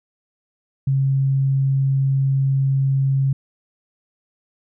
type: tone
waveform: sine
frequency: 135.7 Hz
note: C#3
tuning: 36 cents flat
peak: -15 dBFS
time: 0.87-3.33 s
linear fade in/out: 5 ms
effects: none